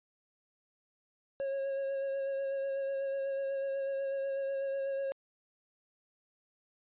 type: tone with vibrato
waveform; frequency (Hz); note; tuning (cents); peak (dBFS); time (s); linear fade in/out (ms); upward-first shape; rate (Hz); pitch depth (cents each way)
triangle; 546; C#5; -26; -30; 1.4-5.12; 0; sine; 8.1; 18
effects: resampled to 8000 Hz

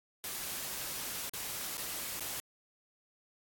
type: noise with dropouts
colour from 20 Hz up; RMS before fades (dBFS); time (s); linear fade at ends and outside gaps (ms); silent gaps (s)
white; -39; 0.24-2.4; 0; 1.294-1.336 / 1.771-1.779 / 2.197-2.206
effects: AAC 64 kbps

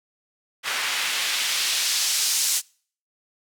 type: noise with band-pass filter sweep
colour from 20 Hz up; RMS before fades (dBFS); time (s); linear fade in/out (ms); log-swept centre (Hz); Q
white; -24; 0.63-2.62; 50; 1800 to 7000; 1
effects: noise-tail reverb RT60 0.5 s tail -26 dB re dry

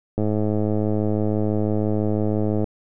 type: click train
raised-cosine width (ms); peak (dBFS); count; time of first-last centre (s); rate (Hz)
2; -10; 262; 0.18-2.642; 106
effects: none

